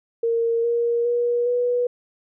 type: tone with pitch steps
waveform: sine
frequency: 462.1 / 470.7 / 479.5 / 488.4 Hz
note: A#4 / A#4 / A#4 / B4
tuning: -15 / +17 / +49 / -19 cents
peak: -18 dBFS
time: 0.23-1.87 s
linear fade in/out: 5 ms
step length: 410 ms
effects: none